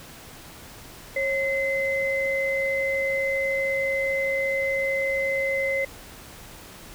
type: tone pair together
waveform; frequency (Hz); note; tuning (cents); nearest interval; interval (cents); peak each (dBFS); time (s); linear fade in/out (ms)
sine; 544 / 2054; C#5 / C7; -33 / -33; octave + major seventh; 2300; -25; 1.16-5.85; 5
effects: pink hiss -44 dBFS RMS until 6.94 s